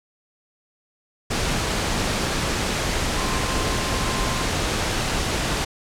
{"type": "tone in noise", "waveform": "sine", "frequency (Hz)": 1046.5, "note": "C6", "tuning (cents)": 0, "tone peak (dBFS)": -32, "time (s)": [3.17, 4.46], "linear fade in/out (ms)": 10, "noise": "pink", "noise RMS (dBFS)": -23, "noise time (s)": [1.3, 5.65], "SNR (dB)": -12, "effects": ["low-pass 8000 Hz 12 dB/octave"]}